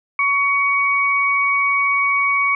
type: tone pair together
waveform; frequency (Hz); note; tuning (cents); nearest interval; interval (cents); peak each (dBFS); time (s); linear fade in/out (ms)
sine; 1120.4 / 2246; C#6 / C#7; +18 / +22; octave; 1204; -19 / -16; 0.19-2.55; 2
effects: none